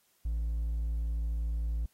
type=tone with hard clipping; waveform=sine; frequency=56.3 Hz; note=A1; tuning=40 cents sharp; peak=-30 dBFS; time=0.25-1.86 s; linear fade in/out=5 ms; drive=2 dB; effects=white hiss -70 dBFS RMS until 1.93 s + AAC 48 kbps